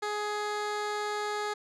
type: tone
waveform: 15% pulse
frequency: 418.2 Hz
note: G#4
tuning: 12 cents sharp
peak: -24 dBFS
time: 0.02-1.54 s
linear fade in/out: 10 ms
effects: low-pass 7000 Hz 12 dB/octave